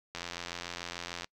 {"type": "click train", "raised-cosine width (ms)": 0.2, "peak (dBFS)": -20, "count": 96, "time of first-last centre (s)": [0.15, 1.244], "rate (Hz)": 86.8, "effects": ["noise-tail reverb RT60 0.1 s tail -26 dB re dry"]}